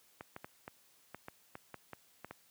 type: clicks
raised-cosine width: 0.5 ms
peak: -29 dBFS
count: 11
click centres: 0.209 / 0.364 / 0.445 / 0.679 / 1.146 / 1.284 / 1.554 / 1.743 / 1.933 / 2.246 / 2.31 s
effects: white hiss -67 dBFS RMS until 2.5 s + high-pass 80 Hz 12 dB/octave